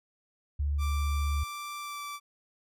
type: tone with vibrato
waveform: sine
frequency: 72.2 Hz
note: D2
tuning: 29 cents flat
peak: -26 dBFS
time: 0.59-1.44 s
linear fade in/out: 10 ms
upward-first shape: sine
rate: 15 Hz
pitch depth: 10 cents each way
type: tone with pitch glide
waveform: sawtooth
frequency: 1174.7 to 1163.2 Hz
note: D6 to D6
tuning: 0 to -17 cents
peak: -33 dBFS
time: 0.78-2.2 s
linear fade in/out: 50 ms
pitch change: -17 cents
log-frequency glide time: 1.8-2.01 s
effects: none